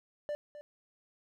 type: tone with echo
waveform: triangle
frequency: 590 Hz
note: D5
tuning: 8 cents sharp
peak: -31 dBFS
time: 0.29-0.35 s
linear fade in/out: 0 ms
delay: 260 ms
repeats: 1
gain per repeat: -12 dB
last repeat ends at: 0.61 s
effects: none